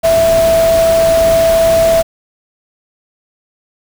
sine tone in noise, 659.3 Hz, E5, in tune, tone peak -7 dBFS, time 0.03-2.03 s, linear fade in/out 20 ms, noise pink, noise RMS -20 dBFS, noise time 0.03-2.03 s, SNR +10 dB, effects none

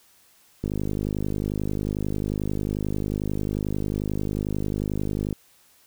click train, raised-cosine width 3 ms, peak -14 dBFS, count 241, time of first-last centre 0.64-5.327 s, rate 51.2 Hz, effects white hiss -58 dBFS RMS until 5.86 s

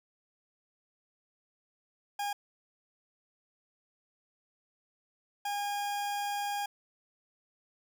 40% pulse tone bursts at uneven times, 815 Hz, G#5, 33 cents flat, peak -31 dBFS, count 2, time 2.19-2.33 / 5.45-6.66 s, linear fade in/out 5 ms, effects none

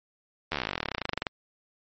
slowing click train, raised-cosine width 0.3 ms, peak -12 dBFS, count 30, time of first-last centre 0.52-1.268 s, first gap 12 ms, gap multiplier 1.05, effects MP3 32 kbps

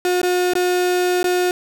35% pulse tone with dropouts, 360 Hz, F#4, 47 cents flat, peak -14 dBFS, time 0.05-1.51 s, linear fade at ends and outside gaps 1 ms, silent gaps 0.216-0.231 / 0.535-0.553 / 1.23-1.242 s, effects none

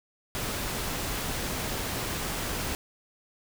pink noise, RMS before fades -32 dBFS, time 0.35-2.75 s, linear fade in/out 0 ms, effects none

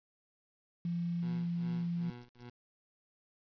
sine tone, 171.8 Hz, F3, 28 cents flat, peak -32 dBFS, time 0.85-2.1 s, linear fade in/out 2 ms
20% pulse tone with tremolo, 121.5 Hz, B2, 28 cents flat, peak -40 dBFS, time 1.22-2.5 s, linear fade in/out 10 ms, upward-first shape sine, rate 2.5 Hz, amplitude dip 95%
effects resampled to 11025 Hz + 10-bit

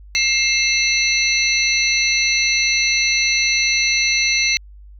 sine tone cluster, 2121 / 2656 / 4000 / 4320 / 5950 Hz, C7 / E7 / B7 / C#8 / F#8, +23 / +12 / +21 / -45 / +9 cents, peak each -19 / -21 / -22 / -23 / -22 dBFS, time 0.15-4.57 s, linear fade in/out 0 ms, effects added 50 Hz sine -38 dBFS peak until 4.99 s

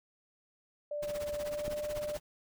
sine tone with pitch glide, 589 to 595.5 Hz, D5 to D5, +5 to +24 cents, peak -34 dBFS, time 0.91-2.17 s, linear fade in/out 5 ms, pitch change +19 cents, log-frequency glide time 1.39-1.77 s
pink noise with tremolo, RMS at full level -42 dBFS, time 1.02-2.2 s, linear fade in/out 10 ms, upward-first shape triangle, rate 16 Hz, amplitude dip 95%
click, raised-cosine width 3 ms, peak -27 dBFS, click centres 1.68 s
effects none

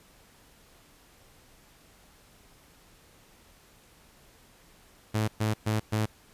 sawtooth tone bursts, 108.3 Hz, A2, 27 cents flat, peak -21 dBFS, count 4, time 5.14-6.06 s, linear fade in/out 10 ms, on 140 ms, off 120 ms, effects pink hiss -58 dBFS RMS until 6.33 s + resampled to 32000 Hz

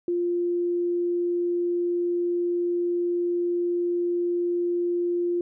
sine tone, 349.2 Hz, F4, in tune, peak -22 dBFS, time 0.08-5.41 s, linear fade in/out 2 ms, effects none

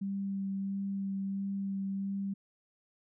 sine tone with vibrato, 196 Hz, G3, in tune, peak -32 dBFS, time 0.01-2.34 s, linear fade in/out 10 ms, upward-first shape sine, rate 1.5 Hz, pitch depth 11 cents each way, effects none

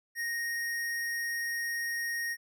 square tone, 1864.7 Hz, A#6, in tune, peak -32 dBFS, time 0.15-2.37 s, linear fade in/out 50 ms, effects none

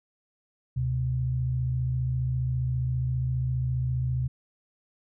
sine tone pair together, 71.26 / 126.1 Hz, C#2 / B2, +48 / +36 cents, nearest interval minor seventh, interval 988 cents, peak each -32 / -25 dBFS, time 0.76-4.28 s, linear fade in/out 10 ms, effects none

